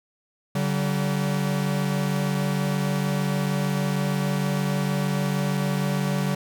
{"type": "tone pair together", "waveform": "45% pulse", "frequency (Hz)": [143.81, 190.3], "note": ["D3", "F#3"], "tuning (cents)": [-36, 49], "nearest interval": "perfect fourth", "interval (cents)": 485, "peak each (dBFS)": -25, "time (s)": [0.55, 6.35], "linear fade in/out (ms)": 5, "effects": []}